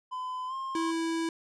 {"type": "tone with pitch glide", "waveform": "triangle", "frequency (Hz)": [1014, 1063.8], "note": ["B5", "C6"], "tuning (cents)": [45, 28], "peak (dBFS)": -31, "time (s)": [0.11, 0.92], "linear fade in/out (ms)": 20, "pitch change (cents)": 83, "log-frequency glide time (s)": [0.47, 0.54]}
{"type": "tone", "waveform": "square", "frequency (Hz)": 328.9, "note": "E4", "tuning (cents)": -4, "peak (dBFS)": -29, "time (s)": [0.75, 1.29], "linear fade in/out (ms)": 2}
{"effects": ["resampled to 22050 Hz"]}